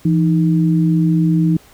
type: tone pair together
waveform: sine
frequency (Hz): 167.15 / 311.1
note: E3 / D#4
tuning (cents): +24 / 0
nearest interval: major seventh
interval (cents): 1076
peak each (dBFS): -12 / -17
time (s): 0.05-1.57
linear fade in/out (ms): 5
effects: pink hiss -47 dBFS RMS until 1.73 s